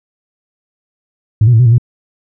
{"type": "tone with pitch steps", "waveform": "sine", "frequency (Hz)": [107.7, 122.5, 111.5, 125.4, 114.4, 120.9], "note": ["A2", "B2", "A2", "B2", "A#2", "B2"], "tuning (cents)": [-37, -14, 23, 27, -32, -36], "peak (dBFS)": -3, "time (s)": [1.41, 1.782], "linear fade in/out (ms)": 5, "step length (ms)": 62, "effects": ["tanh soft clip ceiling -1 dBFS"]}